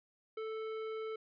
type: tone with hard clipping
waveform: triangle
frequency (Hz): 440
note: A4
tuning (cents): 0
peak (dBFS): -40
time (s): 0.37-1.16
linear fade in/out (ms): 5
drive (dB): 16
effects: resampled to 11025 Hz